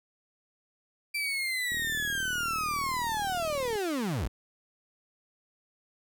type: linear sweep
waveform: 35% pulse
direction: down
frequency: 2349 to 38.69 Hz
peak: -27 dBFS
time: 1.14-4.28 s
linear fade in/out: 10 ms
type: click train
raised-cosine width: 3 ms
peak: -31 dBFS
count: 81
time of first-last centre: 1.72-3.756 s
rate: 39.3 Hz
effects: none